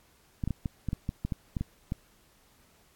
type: clicks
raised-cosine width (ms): 5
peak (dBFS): -18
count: 12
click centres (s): 0.438 / 0.476 / 0.507 / 0.658 / 0.887 / 0.931 / 1.091 / 1.25 / 1.322 / 1.568 / 1.61 / 1.921
effects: pink hiss -63 dBFS RMS until 2.95 s + AAC 64 kbps